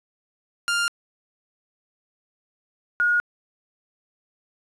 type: tone pair in turn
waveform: sawtooth / sine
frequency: 1400 / 1440.2 Hz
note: F6 / F#6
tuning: +4 / -47 cents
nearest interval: unison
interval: 49 cents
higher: second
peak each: -17 dBFS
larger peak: neither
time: 0.68-0.88 / 3-3.2 s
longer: neither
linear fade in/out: 0 ms
effects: resampled to 24000 Hz + 9-bit